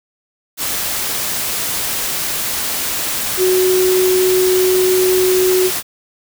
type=tone in noise; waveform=sine; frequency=370 Hz; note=F#4; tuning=in tune; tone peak=-11 dBFS; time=3.37-5.71 s; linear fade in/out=50 ms; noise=white; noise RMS=-20 dBFS; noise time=0.57-5.83 s; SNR=+6 dB; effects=none